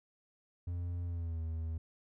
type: tone with pitch glide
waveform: triangle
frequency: 87.31 to 80.99 Hz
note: F2 to E2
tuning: 0 to -30 cents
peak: -33 dBFS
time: 0.67-1.78 s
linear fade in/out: 5 ms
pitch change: -130 cents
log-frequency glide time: 1.04-1.41 s
effects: none